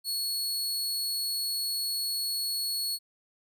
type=tone; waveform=sawtooth; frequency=4365 Hz; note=C#8; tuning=28 cents flat; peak=-26 dBFS; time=0.04-2.99 s; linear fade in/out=50 ms; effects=none